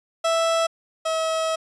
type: tone pair in turn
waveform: 30% pulse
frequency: 659.3 / 643.5 Hz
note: E5 / E5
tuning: 0 / -42 cents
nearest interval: unison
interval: 42 cents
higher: first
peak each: -16 / -19 dBFS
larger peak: first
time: 0.24-0.67 / 1.05-1.56 s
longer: second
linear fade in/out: 10 ms
effects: resampled to 22050 Hz